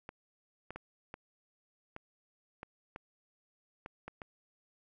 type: clicks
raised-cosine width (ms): 0.5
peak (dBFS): -28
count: 10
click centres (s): 0.091 / 0.706 / 0.76 / 1.141 / 1.964 / 2.631 / 2.961 / 3.861 / 4.08 / 4.218
effects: none